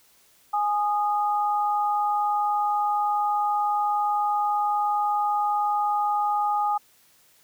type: tone pair together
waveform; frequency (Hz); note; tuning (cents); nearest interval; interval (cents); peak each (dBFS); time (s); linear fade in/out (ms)
sine; 830.6 / 1234.5; G#5 / D#6; 0 / -14; perfect fifth; 686; -22 / -27; 0.53-6.78; 10
effects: white hiss -59 dBFS RMS until 7.43 s